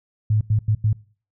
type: tone bursts at uneven times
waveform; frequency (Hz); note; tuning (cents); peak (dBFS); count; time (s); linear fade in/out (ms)
sine; 107.3; A2; -43; -15; 4; 0.3-0.41 / 0.5-0.59 / 0.68-0.75 / 0.84-0.93; 5
effects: noise-tail reverb RT60 0.4 s tail -21 dB re dry